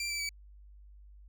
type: tone with pitch steps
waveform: 20% pulse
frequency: 2359 / 2324 / 2289 Hz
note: D7 / D7 / D7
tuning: +7 / -19 / -45 cents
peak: -28 dBFS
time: 0-0.291 s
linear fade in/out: 2 ms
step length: 97 ms
effects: added 50 Hz sine -51 dBFS peak until 1.28 s